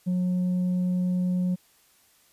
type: tone with tanh clipping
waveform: sine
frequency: 181 Hz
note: F#3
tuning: 38 cents flat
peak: -23 dBFS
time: 0.06-1.56 s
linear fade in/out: 20 ms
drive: 2 dB
effects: white hiss -61 dBFS RMS until 2.32 s + resampled to 32000 Hz